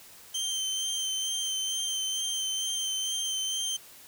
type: tone with vibrato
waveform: 25% pulse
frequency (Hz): 3123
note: G7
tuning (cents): -7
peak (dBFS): -25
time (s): 0.34-3.77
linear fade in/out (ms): 10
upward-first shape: sine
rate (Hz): 2.2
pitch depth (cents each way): 19
effects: white hiss -51 dBFS RMS until 4.07 s